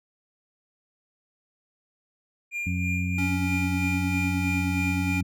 triangle tone with tremolo, 2400 Hz, D7, 37 cents sharp, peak -26 dBFS, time 2.51-5.22 s, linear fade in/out 50 ms, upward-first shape sine, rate 3.1 Hz, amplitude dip 55%
harmonic tone, 90.1 Hz, F#2, 45 cents flat, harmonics 1 / 2 / 3, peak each -27 / -29 / -36 dBFS, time 2.66-5.23 s, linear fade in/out 10 ms
square tone, 280 Hz, C#4, 18 cents sharp, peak -29 dBFS, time 3.18-5.21 s, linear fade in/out 5 ms
effects none

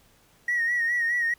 triangle tone with vibrato, 1894 Hz, A#6, 27 cents sharp, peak -19 dBFS, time 0.48-1.34 s, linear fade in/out 5 ms, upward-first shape sine, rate 4.8 Hz, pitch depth 51 cents each way, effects tanh soft clip ceiling -19 dBFS + pink hiss -60 dBFS RMS until 1.38 s

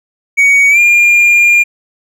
triangle tone with pitch glide, 2245 to 2406 Hz, C#7 to D7, +21 to +41 cents, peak -3 dBFS, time 0.37-1.64 s, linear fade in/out 20 ms, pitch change +120 cents, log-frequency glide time 0.69-0.79 s, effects none

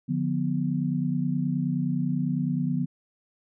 sine chord, B diminished, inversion first, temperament just, 148.16 / 177.8 / 246.9 Hz, D3 / F3 / B3, +16 / +31 / 0 cents, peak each -28 dBFS, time 0.08-2.86 s, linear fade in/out 20 ms, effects none

